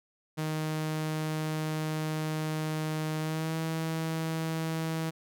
sawtooth tone with pitch glide, 155.9 to 161.21 Hz, D#3 to E3, +4 to -38 cents, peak -26 dBFS, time 0.37-5.11 s, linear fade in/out 20 ms, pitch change +58 cents, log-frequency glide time 3.19-3.56 s, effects none

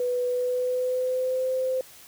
sine tone with pitch glide, 493.9 to 517.3 Hz, B4 to C5, 0 to -20 cents, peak -23 dBFS, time 0-1.81 s, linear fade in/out 2 ms, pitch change +80 cents, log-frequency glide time 0.27-1.52 s, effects white hiss -49 dBFS RMS until 2.07 s

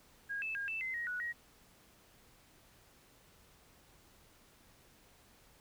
sine tone with pitch steps, 1633 / 2625 / 1621 / 2648 / 2059 / 1887 / 1470 / 1894 Hz, G#6 / E7 / G#6 / E7 / C7 / A#6 / F#6 / A#6, -30 / -8 / -42 / +7 / -28 / +21 / -12 / +27 cents, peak -36 dBFS, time 0.29-1.33 s, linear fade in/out 20 ms, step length 130 ms, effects pink hiss -64 dBFS RMS until 5.6 s

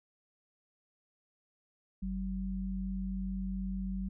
sine tone pair together, 47.93 / 190.5 Hz, G1 / G3, -38 / -49 cents, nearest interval 2 octaves, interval 2389 cents, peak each -37 / -35 dBFS, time 2.02-4.09 s, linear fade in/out 10 ms, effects none

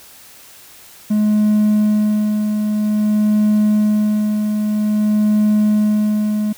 triangle tone with tremolo, 211.5 Hz, G#3, 32 cents sharp, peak -8 dBFS, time 1.1-6.53 s, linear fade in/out 10 ms, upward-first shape sine, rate 0.51 Hz, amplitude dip 45%, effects tanh soft clip ceiling -4 dBFS + white hiss -42 dBFS RMS until 6.57 s

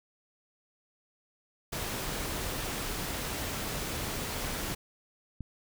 pink noise, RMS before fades -35 dBFS, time 1.72-4.75 s, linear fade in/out 10 ms
click, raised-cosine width 5 ms, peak -26 dBFS, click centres 5.407 s
effects none

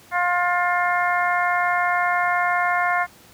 harmonic tone, 354.1 Hz, F4, 24 cents sharp, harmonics 2 / 3 / 4 / 5 / 6, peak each -22 / -24 / -25 / -26 / -27 dBFS, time 0.11-3.07 s, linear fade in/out 50 ms, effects pink hiss -49 dBFS RMS until 3.33 s + high-pass 80 Hz 12 dB/octave

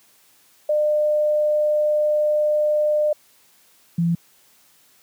sine tone pair in turn, 602 / 169.38 Hz, D5 / E3, +43 / +47 cents, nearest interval octave + minor seventh, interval 2196 cents, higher first, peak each -16 dBFS, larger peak neither, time 0.69-3.13 / 3.98-4.15 s, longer first, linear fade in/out 5 ms, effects white hiss -56 dBFS RMS until 5.02 s + high-pass 100 Hz 12 dB/octave

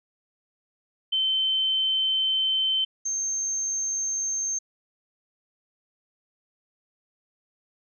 sine tone pair in turn, 3084 / 6352 Hz, G7 / G8, -29 / +22 cents, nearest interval octave + minor second, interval 1251 cents, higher second, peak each -21 / -25 dBFS, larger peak first, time 1.12-2.85 / 3.05-4.59 s, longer first, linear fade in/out 10 ms, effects none

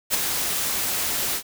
white noise with ADSR envelope, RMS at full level -19 dBFS, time 0.1-1.43 s, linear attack 41 ms, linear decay 16 ms, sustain -6 dB, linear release 81 ms, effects none

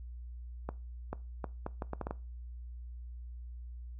accelerating click train, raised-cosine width 1 ms, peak -22 dBFS, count 9, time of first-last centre 0.69-2.109 s, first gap 440 ms, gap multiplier 0.71, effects noise-tail reverb RT60 0.3 s tail -20 dB re dry + added 60 Hz sine -42 dBFS peak until 3.99 s

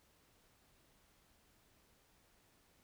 silence, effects pink hiss -71 dBFS RMS until 2.83 s

